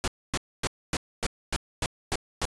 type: noise bursts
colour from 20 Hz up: pink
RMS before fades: -27 dBFS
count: 9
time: 0.04-2.453 s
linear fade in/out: 0 ms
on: 37 ms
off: 260 ms
effects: resampled to 22050 Hz